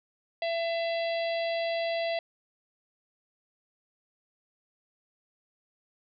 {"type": "harmonic tone", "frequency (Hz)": 670, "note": "E5", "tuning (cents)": 28, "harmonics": [1, 3, 4, 5, 6, 7], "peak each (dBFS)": [-28, -38, -40, -42, -44, -45], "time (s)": [0.42, 2.19], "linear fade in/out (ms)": 2, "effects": []}